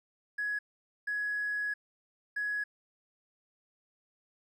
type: tone bursts at uneven times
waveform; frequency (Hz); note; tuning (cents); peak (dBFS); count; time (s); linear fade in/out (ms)
triangle; 1677; G#6; +16; -27; 3; 0.38-0.59 / 1.07-1.74 / 2.36-2.64; 10
effects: tanh soft clip ceiling -28 dBFS